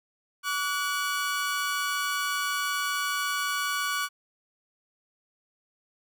sawtooth tone pair together, 1143.6 / 1469 Hz, D6 / F#6, -46 / -13 cents, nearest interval major third, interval 433 cents, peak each -26 dBFS, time 0.43-4.09 s, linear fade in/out 50 ms, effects none

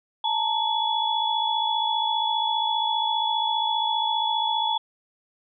sine tone cluster, 867 / 922 / 3398 Hz, A5 / A#5 / G#7, -26 / -19 / +39 cents, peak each -26 dBFS, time 0.24-4.78 s, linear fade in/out 5 ms, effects none

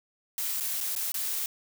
blue noise with dropouts, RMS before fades -31 dBFS, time 0.38-1.46 s, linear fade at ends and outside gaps 1 ms, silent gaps 0.601-0.607 / 0.805-0.81 / 0.952-0.962 / 1.12-1.142 s, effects none

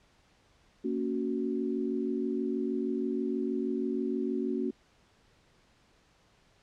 sine chord, F# major, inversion first, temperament just, 231.2 / 277.5 / 370 Hz, A#3 / C#4 / F#4, -14 / +2 / 0 cents, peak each -33 dBFS, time 0.84-4.71 s, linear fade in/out 10 ms, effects pink hiss -65 dBFS RMS until 6.62 s + low-pass 6000 Hz 12 dB/octave

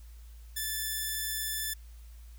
5% pulse tone, 1751 Hz, A6, 9 cents flat, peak -21 dBFS, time 0.56-1.74 s, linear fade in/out 10 ms, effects added 57 Hz sine -46 dBFS peak until 2.38 s + white hiss -63 dBFS RMS until 2.38 s

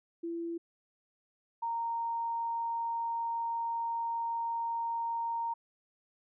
sine tone pair in turn, 336.7 / 926.3 Hz, E4 / A#5, +37 / -11 cents, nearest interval octave + tritone, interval 1752 cents, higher second, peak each -34 / -31 dBFS, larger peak second, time 0.23-0.58 / 1.62-5.54 s, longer second, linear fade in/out 10 ms, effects none

